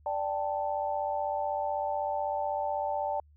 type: chord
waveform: sine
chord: D suspended fourth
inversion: none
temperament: equal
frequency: 587.3 / 784 / 880 Hz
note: D5 / G5 / A5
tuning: 0 / 0 / 0 cents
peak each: -33 dBFS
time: 0.06-3.2 s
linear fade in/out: 2 ms
effects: added 74 Hz sine -56 dBFS peak until 3.36 s